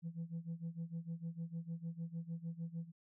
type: tone with tremolo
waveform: sine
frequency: 166.6 Hz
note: E3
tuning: 19 cents sharp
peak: -36 dBFS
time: 0.02-2.92 s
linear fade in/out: 50 ms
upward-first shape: sine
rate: 6.6 Hz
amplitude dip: 90%
effects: tanh soft clip ceiling -37 dBFS